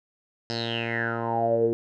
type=tone with low-pass filter sweep; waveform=10% pulse; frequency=115.9 Hz; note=A#2; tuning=10 cents flat; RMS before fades=-26 dBFS; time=0.5-1.73 s; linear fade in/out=0 ms; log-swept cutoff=5000 to 380 Hz; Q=9.5; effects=none